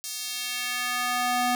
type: tone with high-pass filter sweep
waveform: square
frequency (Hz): 246.6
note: B3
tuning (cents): -2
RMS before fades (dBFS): -28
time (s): 0.04-1.55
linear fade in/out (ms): 0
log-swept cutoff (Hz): 5800 to 500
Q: 1.1
effects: 9-bit